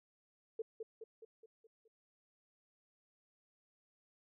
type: tone with echo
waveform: sine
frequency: 446.2 Hz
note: A4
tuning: 24 cents sharp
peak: -36 dBFS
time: 0.59-0.62 s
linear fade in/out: 5 ms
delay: 210 ms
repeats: 6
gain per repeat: -5 dB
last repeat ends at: 1.88 s
effects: none